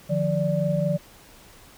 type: tone cluster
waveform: sine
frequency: 151.6 / 176 / 584 Hz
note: D#3 / F3 / D5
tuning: -45 / +14 / -10 cents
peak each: -25 dBFS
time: 0.09-0.98 s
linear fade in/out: 20 ms
effects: pink hiss -50 dBFS RMS until 1.77 s